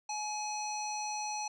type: tone with low-pass filter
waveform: square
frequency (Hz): 845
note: G#5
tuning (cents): +30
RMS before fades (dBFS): -37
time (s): 0.09-1.48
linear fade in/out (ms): 5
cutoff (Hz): 5900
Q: 4.5
effects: none